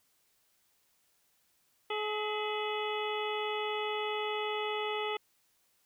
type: harmonic tone with a mistuned harmonic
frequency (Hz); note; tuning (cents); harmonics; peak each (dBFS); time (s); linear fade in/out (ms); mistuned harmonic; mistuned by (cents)
424.9; G#4; +40; 1 / 2 / 3 / 5 / 6 / 7 / 8; -35 / -38 / -40 / -42 / -43 / -43 / -44; 1.9-5.17; 5; 5; -72
effects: white hiss -72 dBFS RMS until 5.85 s